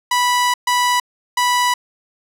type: tone bursts at uneven times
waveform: sawtooth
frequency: 984 Hz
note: B5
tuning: 7 cents flat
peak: -10 dBFS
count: 3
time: 0.11-0.54 / 0.67-1 / 1.37-1.74 s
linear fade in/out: 5 ms
effects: low-pass 12000 Hz 12 dB/octave